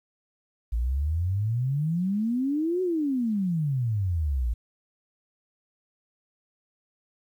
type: exponential two-way sweep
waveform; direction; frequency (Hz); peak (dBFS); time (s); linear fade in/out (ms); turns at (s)
sine; up then down; 55 to 375.9 to 55; -23; 0.72-4.54; 10; 2.82
effects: 10-bit